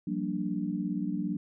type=chord; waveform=sine; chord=G minor seventh; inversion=third; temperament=equal with one note detuned; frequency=174.61 / 192.3 / 233.1 / 293.7 Hz; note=F3 / G3 / Bb3 / D4; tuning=0 / -33 / 0 / 0 cents; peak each=-36 / -33 / -36 / -34 dBFS; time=0.07-1.37 s; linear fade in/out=5 ms; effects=none